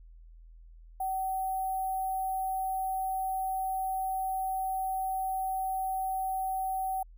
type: tone with sample-and-hold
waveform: sine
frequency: 761 Hz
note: F#5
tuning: 48 cents sharp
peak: -29 dBFS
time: 1-7.03 s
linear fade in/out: 5 ms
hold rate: 11025 Hz
effects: added 41 Hz sine -49 dBFS peak until 7.17 s